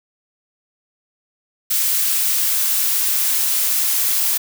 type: noise with high-pass filter sweep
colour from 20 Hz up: blue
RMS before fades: -18 dBFS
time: 1.7-4.38 s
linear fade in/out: 10 ms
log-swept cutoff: 1200 to 400 Hz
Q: 0.73
effects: none